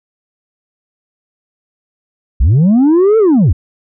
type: linear two-way sweep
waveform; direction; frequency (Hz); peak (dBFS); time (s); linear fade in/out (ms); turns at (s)
sine; up then down; 49 to 455.4 to 61.6; -3; 2.4-3.53; 10; 3.18
effects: tanh soft clip ceiling -5 dBFS